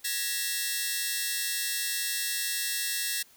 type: tone cluster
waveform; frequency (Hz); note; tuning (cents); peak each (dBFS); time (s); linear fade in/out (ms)
10% pulse; 1666 / 1860 / 1951 / 2700 / 4320; G#6 / A#6 / B6 / E7 / C#8; +5 / -4 / -22 / +41 / -45; -27; 0.04-3.23; 10
effects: white hiss -58 dBFS RMS until 3.36 s